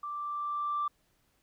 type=tone with level ramp; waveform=sine; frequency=1174.7 Hz; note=D6; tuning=in tune; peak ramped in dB=-35 to -27 dBFS; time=0.03-0.88 s; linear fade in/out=5 ms; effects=tanh soft clip ceiling -24 dBFS + pink hiss -72 dBFS RMS until 1.42 s